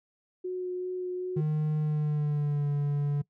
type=tone with vibrato; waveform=sine; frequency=364.5 Hz; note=F#4; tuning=26 cents flat; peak=-30 dBFS; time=0.44-1.41 s; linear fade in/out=10 ms; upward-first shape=sine; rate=2.6 Hz; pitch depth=11 cents each way
type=tone with pitch glide; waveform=triangle; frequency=153 to 144.41 Hz; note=D#3 to D3; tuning=-29 to -29 cents; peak=-23 dBFS; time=1.36-3.22 s; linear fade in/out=10 ms; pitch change=-100 cents; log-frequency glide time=1.78-2.69 s
effects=noise-tail reverb RT60 0.1 s tail -21 dB re dry